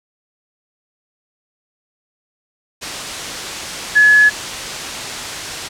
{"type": "tone in noise", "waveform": "sine", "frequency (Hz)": 1700, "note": "G#6", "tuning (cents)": 40, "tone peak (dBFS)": -6, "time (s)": [3.95, 4.3], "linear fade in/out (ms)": 20, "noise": "white", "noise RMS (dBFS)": -24, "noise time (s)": [2.81, 5.69], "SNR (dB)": 15, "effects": ["low-pass 7000 Hz 12 dB/octave"]}